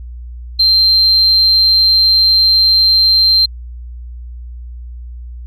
sine tone, 4146 Hz, C8, 17 cents flat, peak -6 dBFS, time 0.59-3.46 s, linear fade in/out 10 ms, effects tanh soft clip ceiling -2 dBFS + added 60 Hz sine -26 dBFS peak until 5.46 s

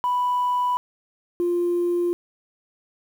sine tone pair in turn, 987.8 / 349.2 Hz, B5 / F4, 0 / 0 cents, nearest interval octave + tritone, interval 1800 cents, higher first, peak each -18 dBFS, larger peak neither, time 0.04-0.77 / 1.4-2.13 s, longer neither, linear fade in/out 0 ms, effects tanh soft clip ceiling -16 dBFS + 8-bit

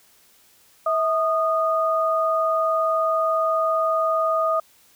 sine tone pair together, 647 / 1232.4 Hz, E5 / D#6, -32 / -17 cents, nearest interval major seventh, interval 1115 cents, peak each -21 dBFS, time 0.86-4.6 s, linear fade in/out 5 ms, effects white hiss -56 dBFS RMS until 4.95 s

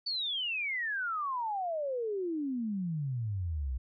sine exponential sweep, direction down, 4572 to 60 Hz, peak -31 dBFS, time 0.06-3.78 s, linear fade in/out 10 ms, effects none

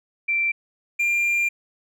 sine / triangle tone pair in turn, 2349 / 2390 Hz, D7 / D7, 0 / +30 cents, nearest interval unison, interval 30 cents, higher second, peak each -19 / -17 dBFS, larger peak second, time 0.28-0.52 / 0.99-1.49 s, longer second, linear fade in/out 10 ms, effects none

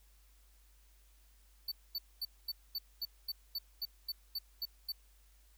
square tone bursts, 4500 Hz, C#8, 25 cents sharp, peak -36 dBFS, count 13, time 1.68-4.921 s, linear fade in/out 5 ms, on 37 ms, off 230 ms, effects added 50 Hz sine -62 dBFS peak until 5.57 s + white hiss -70 dBFS RMS until 5.57 s

